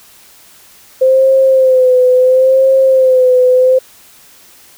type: tone with vibrato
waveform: sine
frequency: 518 Hz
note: C5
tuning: 17 cents flat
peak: -5 dBFS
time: 1.01-3.79 s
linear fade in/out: 10 ms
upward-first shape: sine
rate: 0.73 Hz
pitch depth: 47 cents each way
effects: white hiss -42 dBFS RMS until 4.77 s